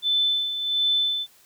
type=tone with tremolo; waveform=sine; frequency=3520 Hz; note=A7; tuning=in tune; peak=-18 dBFS; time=0.02-1.27 s; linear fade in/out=50 ms; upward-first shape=sine; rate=1.4 Hz; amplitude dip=60%; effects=white hiss -56 dBFS RMS until 1.45 s